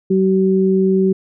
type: tone pair together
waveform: sine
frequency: 190.1 / 380.2 Hz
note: F#3 / F#4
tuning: +47 / +47 cents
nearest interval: octave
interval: 1200 cents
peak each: -14 dBFS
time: 0.1-1.13 s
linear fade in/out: 10 ms
effects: none